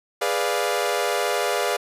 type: chord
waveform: sawtooth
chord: G# diminished seventh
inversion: none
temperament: equal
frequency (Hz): 415.3 / 493.9 / 587.3 / 698.5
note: G#4 / B4 / D5 / F5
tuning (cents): 0 / 0 / 0 / 0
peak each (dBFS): -23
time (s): 0.21-1.77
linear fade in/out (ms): 10
effects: resampled to 32000 Hz